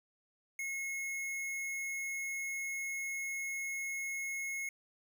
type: tone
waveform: square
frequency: 2172 Hz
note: C#7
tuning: 36 cents flat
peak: -37 dBFS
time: 0.59-4.69 s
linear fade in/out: 2 ms
effects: none